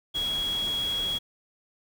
sine tone in noise, 3322 Hz, G#7, in tune, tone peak -26 dBFS, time 0.14-1.19 s, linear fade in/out 20 ms, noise pink, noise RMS -39 dBFS, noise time 0.14-1.19 s, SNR +10 dB, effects none

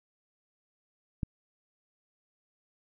click, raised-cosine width 5 ms, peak -18 dBFS, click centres 1.232 s, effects none

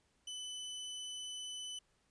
sawtooth tone, 3005 Hz, F#7, 26 cents sharp, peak -39 dBFS, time 0.27-1.79 s, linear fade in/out 5 ms, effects pink hiss -75 dBFS RMS until 2.1 s + resampled to 22050 Hz

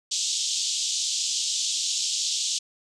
white band-pass noise, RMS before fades -27 dBFS, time 0.11-2.59 s, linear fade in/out 10 ms, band 3100 to 7600 Hz, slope 48 dB/octave, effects none

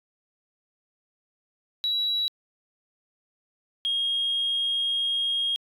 sine tone pair in turn, 3902 / 3256 Hz, B7 / G#7, -22 / -35 cents, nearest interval minor third, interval 313 cents, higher first, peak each -22 dBFS, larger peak neither, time 1.84-2.28 / 3.85-5.56 s, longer second, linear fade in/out 0 ms, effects tanh soft clip ceiling -19 dBFS

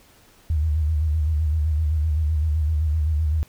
sine tone with vibrato, 77.2 Hz, D#2, 13 cents flat, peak -18 dBFS, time 0.5-3.43 s, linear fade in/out 0 ms, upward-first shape square, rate 7.8 Hz, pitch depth 63 cents each way, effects pink hiss -54 dBFS RMS until 3.48 s

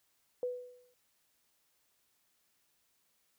sine tone with exponential decay, 495.4 Hz, B4, 5 cents sharp, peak -30 dBFS, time 0.43-0.94 s, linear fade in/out 1 ms, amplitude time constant 110 ms, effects white hiss -75 dBFS RMS until 3.38 s

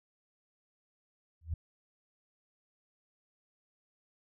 sine tone with exponential growth, 81 Hz, E2, 30 cents flat, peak -28 dBFS, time 1.41-1.54 s, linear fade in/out 5 ms, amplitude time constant 28 ms, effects none

